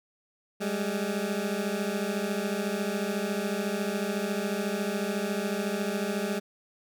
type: beating tone pair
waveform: 20% pulse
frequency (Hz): 196.6 / 210.6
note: G3 / G#3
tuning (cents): +5 / +24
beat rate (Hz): 14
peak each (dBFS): -26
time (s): 0.6-6.4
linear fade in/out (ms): 20
effects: none